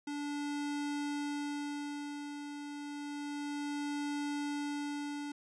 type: tone with tremolo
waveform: square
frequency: 290 Hz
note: D4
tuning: 22 cents flat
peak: -35 dBFS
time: 0.07-5.32 s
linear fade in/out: 5 ms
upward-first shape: sine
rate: 0.3 Hz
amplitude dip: 55%
effects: resampled to 22050 Hz